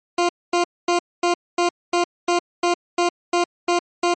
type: tone bursts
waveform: 20% pulse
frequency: 349.2 Hz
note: F4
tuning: in tune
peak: -11 dBFS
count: 12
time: 0.18-4.14 s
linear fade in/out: 5 ms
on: 110 ms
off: 240 ms
effects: MP3 32 kbps